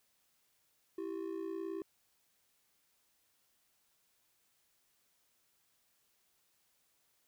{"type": "ring-modulated tone", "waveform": "triangle", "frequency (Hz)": 360, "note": "F#4", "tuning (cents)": -47, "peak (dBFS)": -33, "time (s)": [0.98, 1.82], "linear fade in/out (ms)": 2, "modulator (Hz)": 29.5, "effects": ["white hiss -75 dBFS RMS until 7.27 s"]}